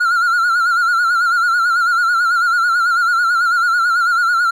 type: tone with vibrato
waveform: triangle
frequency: 1396.9 Hz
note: F6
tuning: in tune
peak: -10 dBFS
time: 0-4.51 s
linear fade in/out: 10 ms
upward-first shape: sine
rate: 9.1 Hz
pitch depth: 78 cents each way
effects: none